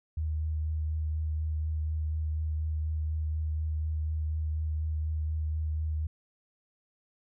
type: tone with vibrato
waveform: sine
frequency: 77.78 Hz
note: D#2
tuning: in tune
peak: -28 dBFS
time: 0.17-6.07 s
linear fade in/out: 5 ms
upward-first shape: triangle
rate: 4.1 Hz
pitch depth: 18 cents each way
effects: none